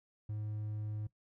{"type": "tone", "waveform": "triangle", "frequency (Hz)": 106.3, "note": "G#2", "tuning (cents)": 41, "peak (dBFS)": -35, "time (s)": [0.29, 1.07], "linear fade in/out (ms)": 5, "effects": ["noise-tail reverb RT60 0.1 s tail -18 dB re dry"]}